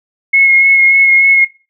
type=tone with vibrato; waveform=sine; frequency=2169 Hz; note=C#7; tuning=38 cents flat; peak=-5 dBFS; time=0.33-1.45 s; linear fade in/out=10 ms; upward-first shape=sine; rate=3.4 Hz; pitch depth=16 cents each way; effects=noise-tail reverb RT60 0.3 s tail -17 dB re dry